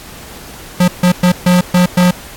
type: tone bursts at uneven times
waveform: square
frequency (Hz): 179.2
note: F3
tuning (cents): +45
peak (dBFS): -7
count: 6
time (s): 0.8-0.88 / 1.03-1.12 / 1.23-1.32 / 1.46-1.61 / 1.74-1.86 / 1.97-2.11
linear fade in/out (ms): 5
effects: pink hiss -33 dBFS RMS until 2.36 s + AAC 64 kbps